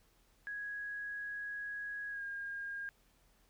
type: tone with pitch glide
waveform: sine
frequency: 1661.2 to 1618.6 Hz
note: G#6 to G#6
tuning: 0 to -45 cents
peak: -39 dBFS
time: 0.47-2.89 s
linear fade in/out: 0 ms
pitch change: -45 cents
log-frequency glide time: 2.1-2.23 s
effects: added 42 Hz sine -70 dBFS peak until 3.49 s + pink hiss -71 dBFS RMS until 3.49 s